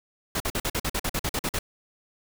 pink noise bursts, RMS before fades -27 dBFS, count 13, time 0.35-1.59 s, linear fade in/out 5 ms, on 52 ms, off 47 ms, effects none

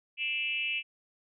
sine tone with frequency modulation, 2637 Hz, E7, in tune, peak -29 dBFS, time 0.17-0.83 s, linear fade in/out 50 ms, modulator 272 Hz, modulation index 0.99, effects none

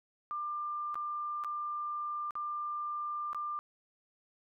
sine tone with dropouts, 1193 Hz, D6, 27 cents sharp, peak -34 dBFS, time 0.31-3.59 s, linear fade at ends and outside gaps 0 ms, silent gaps 0.944-0.955 / 1.438-1.446 / 2.308-2.354 / 3.331-3.347 s, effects none

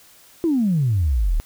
sine exponential sweep, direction down, 350.2 to 34.44 Hz, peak -15 dBFS, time 0.44-1.4 s, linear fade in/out 0 ms, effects tanh soft clip ceiling -11 dBFS + white hiss -50 dBFS RMS until 1.45 s

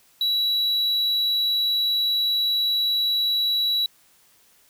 triangle tone, 3915 Hz, B7, 16 cents flat, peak -18 dBFS, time 0.21-3.86 s, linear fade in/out 2 ms, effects white hiss -58 dBFS RMS until 4.69 s

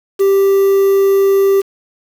triangle tone with quantisation, 392 Hz, G4, in tune, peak -6 dBFS, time 0.19-1.62 s, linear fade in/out 20 ms, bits 5, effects none

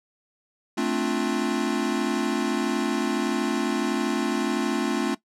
square chord, D minor seventh, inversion second, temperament equal, 220 / 261.6 / 293.7 / 349.2 Hz, A3 / C4 / D4 / F4, 0 / 0 / 0 / 0 cents, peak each -29 dBFS, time 0.77-5.15 s, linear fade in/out 10 ms, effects noise-tail reverb RT60 0.1 s tail -17 dB re dry + low-pass 9000 Hz 12 dB/octave

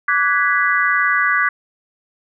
sine chord, G# half-diminished seventh, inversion second, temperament equal with one note detuned, 1159.2 / 1480 / 1661.2 / 1975.5 Hz, D6 / F#6 / G#6 / B6, -23 / 0 / 0 / 0 cents, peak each -19 dBFS, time 0.08-1.49 s, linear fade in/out 5 ms, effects none

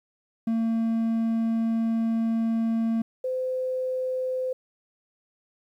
triangle / sine tone pair in turn, 226.8 / 513.6 Hz, A#3 / C5, -47 / -32 cents, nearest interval octave + major second, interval 1415 cents, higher second, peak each -20 / -25 dBFS, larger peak first, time 0.47-3.02 / 3.24-4.53 s, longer first, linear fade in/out 5 ms, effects 10-bit

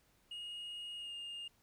sine tone with pitch glide, 2868 to 2825 Hz, F7 to F7, +45 to +19 cents, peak -40 dBFS, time 0.31-1.48 s, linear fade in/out 5 ms, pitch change -26 cents, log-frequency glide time 0.97-1.13 s, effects tanh soft clip ceiling -42 dBFS + pink hiss -72 dBFS RMS until 1.62 s

